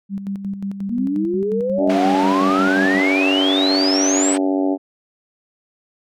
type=tone with tremolo; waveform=sine; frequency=197.2 Hz; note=G3; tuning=11 cents sharp; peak=-21 dBFS; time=0.09-3.02 s; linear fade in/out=50 ms; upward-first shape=square; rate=5.6 Hz; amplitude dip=55%
type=exponential sweep; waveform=sine; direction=up; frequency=223.8 to 8300 Hz; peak=-18 dBFS; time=0.88-4.37 s; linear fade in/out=50 ms
type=harmonic tone; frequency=95 Hz; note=F#2; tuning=46 cents sharp; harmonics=3 / 4 / 5 / 6 / 7 / 8 / 9; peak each=-17 / -24 / -31 / -27 / -27 / -31 / -35 dBFS; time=1.77-4.78 s; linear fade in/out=50 ms
type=band-pass noise; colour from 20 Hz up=pink; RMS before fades=-29 dBFS; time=1.89-4.38 s; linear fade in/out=10 ms; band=520 to 3600 Hz; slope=12 dB/octave
effects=none